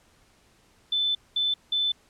sine tone bursts at uneven times, 3519 Hz, A7, in tune, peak -22 dBFS, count 3, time 0.92-1.15 / 1.36-1.54 / 1.72-1.92 s, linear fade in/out 5 ms, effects pink hiss -61 dBFS RMS until 2.09 s + low-pass 10000 Hz 12 dB/octave

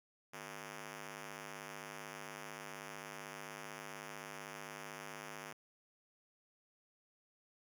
5% pulse ring-modulated tone, 204.9 Hz, G#3, 23 cents flat, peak -32 dBFS, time 0.33-5.53 s, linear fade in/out 10 ms, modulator 47.9 Hz, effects none

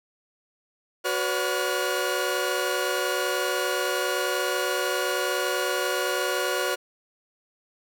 sawtooth tone cluster, 370.2 / 498 / 568 / 1433 Hz, F#4 / B4 / C#5 / F6, +1 / +14 / +42 / +44 cents, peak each -26 dBFS, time 1.04-6.76 s, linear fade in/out 20 ms, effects none

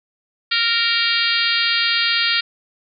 harmonic tone, 464.1 Hz, A#4, 8 cents flat, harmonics 3 / 4 / 5 / 6 / 7 / 8 / 9 / 10, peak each -24 / -24 / -24 / -24 / -24 / -24 / -24 / -24 dBFS, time 0.51-2.41 s, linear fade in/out 10 ms, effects none

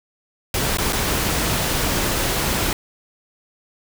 pink noise with dropouts, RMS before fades -21 dBFS, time 0.54-2.73 s, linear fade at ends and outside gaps 2 ms, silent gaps 0.772-0.784 / 0.925-0.93 s, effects none

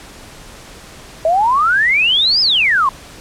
sine exponential two-way sweep, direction up then down, 622.3 to 5210 to 1018 Hz, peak -10 dBFS, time 1.25-2.89 s, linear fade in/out 2 ms, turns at 2.41 s, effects pink hiss -37 dBFS RMS until 3.2 s + low-pass 10000 Hz 12 dB/octave

